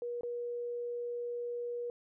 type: tone with dropouts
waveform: sine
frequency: 480 Hz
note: B4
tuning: 49 cents flat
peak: -35 dBFS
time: 0.02-1.9 s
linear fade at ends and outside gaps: 1 ms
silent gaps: 0.21-0.233 s
effects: none